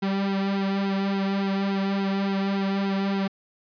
sawtooth tone with flanger, 196 Hz, G3, in tune, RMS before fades -25 dBFS, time 0.02-3.28 s, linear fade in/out 10 ms, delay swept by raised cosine 1.7 to 3.3 ms, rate 3.5 Hz, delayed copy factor -0.8, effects resampled to 11025 Hz

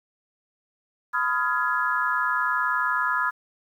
sine chord, F half-diminished seventh, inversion second, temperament just, 1005.8 / 1257.2 / 1396.9 / 1676.3 Hz, Cb6 / Eb6 / F6 / Ab6, +31 / +18 / 0 / +16 cents, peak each -27 dBFS, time 1.13-3.31 s, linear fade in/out 20 ms, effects 9-bit

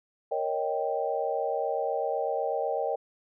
sine chord, Eb dominant seventh, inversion second, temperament equal, 466.2 / 554.4 / 622.3 / 784 Hz, Bb4 / Db5 / Eb5 / G5, 0 / 0 / 0 / 0 cents, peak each -32 dBFS, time 0.31-2.96 s, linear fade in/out 10 ms, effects none

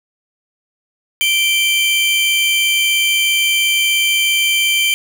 45% pulse tone pair together, 2349 / 3113 Hz, D7 / G7, 0 / -13 cents, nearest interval perfect fourth, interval 487 cents, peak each -15 dBFS, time 1.21-4.94 s, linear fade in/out 0 ms, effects none

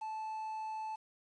triangle tone with quantisation, 873 Hz, A5, 14 cents flat, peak -36 dBFS, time 0.01-0.96 s, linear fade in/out 10 ms, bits 10, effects resampled to 22050 Hz

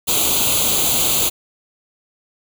white noise with comb filter, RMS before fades -17 dBFS, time 0.07-1.3 s, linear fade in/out 20 ms, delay 0.28 ms, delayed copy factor +0.85, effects none

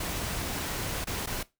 pink noise with dropouts, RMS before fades -33 dBFS, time 0-1.43 s, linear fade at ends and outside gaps 5 ms, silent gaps 1.044-1.07 / 1.261-1.271 s, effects noise-tail reverb RT60 0.2 s tail -18 dB re dry

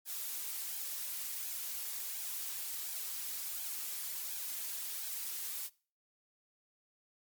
blue noise with flanger, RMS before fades -40 dBFS, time 0.05-5.7 s, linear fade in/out 50 ms, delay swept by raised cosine 1.2 to 5 ms, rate 1.4 Hz, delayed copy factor +0.55, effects noise-tail reverb RT60 0.4 s tail -22 dB re dry + MP3 96 kbps

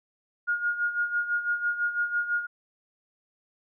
sine tone with tremolo, 1428 Hz, F6, 38 cents sharp, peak -22 dBFS, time 0.47-2.47 s, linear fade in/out 20 ms, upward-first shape sine, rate 6 Hz, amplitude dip 70%, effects none

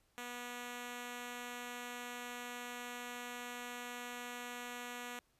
5% pulse tone, 243.6 Hz, B3, 24 cents flat, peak -32 dBFS, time 0.18-5.19 s, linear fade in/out 0 ms, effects pink hiss -75 dBFS RMS until 5.39 s + resampled to 32000 Hz

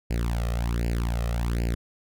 sawtooth tone with flanger, 58.27 Hz, A#1, in tune, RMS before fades -26 dBFS, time 0.1-1.75 s, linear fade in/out 10 ms, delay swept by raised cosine 0.41 to 1.61 ms, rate 1.3 Hz, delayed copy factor +0.95, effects none

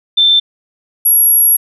sine tone pair in turn, 3555 / 11286 Hz, A7 / F9, +17 / +17 cents, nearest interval octave + minor sixth, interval 2000 cents, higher second, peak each -6 dBFS, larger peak neither, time 0.17-0.4 / 1.05-1.57 s, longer second, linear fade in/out 10 ms, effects none

